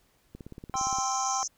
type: click train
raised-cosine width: 3 ms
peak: -29 dBFS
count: 12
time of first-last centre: 0.35-0.986 s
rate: 17.3 Hz
type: chord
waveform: triangle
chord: C major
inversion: second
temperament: equal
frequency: 784 / 1046.5 / 1318.5 Hz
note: G5 / C6 / E6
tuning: 0 / 0 / 0 cents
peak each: -29 / -30 / -34 dBFS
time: 0.74-1.43 s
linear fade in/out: 0 ms
type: band-pass noise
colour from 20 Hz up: pink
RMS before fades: -34 dBFS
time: 0.76-1.48 s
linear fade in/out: 10 ms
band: 5600 to 6700 Hz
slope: 96 dB/octave
effects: pink hiss -67 dBFS RMS until 1.57 s